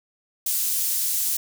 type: high-pass noise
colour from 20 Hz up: pink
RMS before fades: -24 dBFS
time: 0.46-1.37 s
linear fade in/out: 5 ms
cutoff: 8600 Hz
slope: 12 dB/octave
effects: none